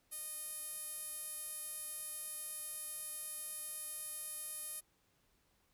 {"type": "tone with band-pass filter", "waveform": "sawtooth", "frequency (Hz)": 616, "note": "D#5", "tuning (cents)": -17, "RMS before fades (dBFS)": -45, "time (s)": [0.11, 4.81], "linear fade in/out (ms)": 20, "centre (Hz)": 11000, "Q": 6.4, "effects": ["pink hiss -75 dBFS RMS until 5.73 s"]}